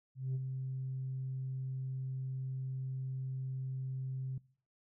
sine tone with ADSR envelope, 131.3 Hz, C3, 6 cents sharp, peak -29 dBFS, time 0.15-4.38 s, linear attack 200 ms, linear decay 33 ms, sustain -6 dB, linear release 4 ms, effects noise-tail reverb RT60 0.5 s tail -23 dB re dry + tanh soft clip ceiling -31 dBFS

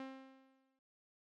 sawtooth tone with exponential decay, 265.5 Hz, C4, 25 cents sharp, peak -39 dBFS, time 0-0.79 s, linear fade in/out 2 ms, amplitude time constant 170 ms, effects low-pass 3000 Hz 12 dB/octave

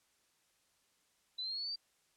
sine linear sweep, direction up, 3951 to 4699 Hz, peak -37 dBFS, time 1.38-1.76 s, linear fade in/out 10 ms, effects white hiss -74 dBFS RMS until 2.16 s + low-pass 10000 Hz 12 dB/octave

